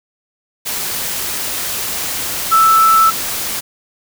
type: tone in noise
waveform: sine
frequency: 1318.5 Hz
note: E6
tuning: in tune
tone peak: -7 dBFS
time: 2.51-3.11 s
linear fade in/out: 20 ms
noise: white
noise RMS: -21 dBFS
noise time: 0.65-3.61 s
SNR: +11 dB
effects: none